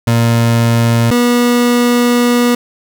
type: tone pair in turn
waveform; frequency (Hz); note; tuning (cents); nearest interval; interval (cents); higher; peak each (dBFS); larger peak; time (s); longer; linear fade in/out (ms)
30% pulse; 116.54 / 242; A#2 / B3; 0 / -35; octave + minor second; 1265; second; -6; neither; 0.07-1.11 / 1.11-2.55; second; 5
effects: none